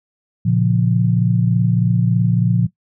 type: chord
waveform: sine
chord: Bb minor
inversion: none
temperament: just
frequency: 116.54 / 139.85 / 174.81 Hz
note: Bb2 / Db3 / F3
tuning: 0 / +16 / +2 cents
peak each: -16 / -20 / -16 dBFS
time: 0.45-2.67 s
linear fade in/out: 10 ms
effects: noise-tail reverb RT60 0.1 s tail -17 dB re dry